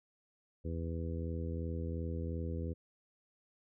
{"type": "harmonic tone", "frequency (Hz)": 82.8, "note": "E2", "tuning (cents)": 8, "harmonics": [1, 2, 3, 4, 5, 6], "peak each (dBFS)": [-37, -43, -45, -47, -48, -47], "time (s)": [0.64, 2.74], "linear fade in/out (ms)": 20, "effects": []}